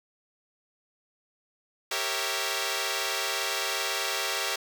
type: chord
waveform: 5% pulse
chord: G diminished seventh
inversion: none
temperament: equal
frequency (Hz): 392 / 466.2 / 554.4 / 659.3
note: G4 / Bb4 / Db5 / Fb5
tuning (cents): 0 / 0 / 0 / 0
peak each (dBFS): -22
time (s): 1.91-4.56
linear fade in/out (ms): 5
effects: none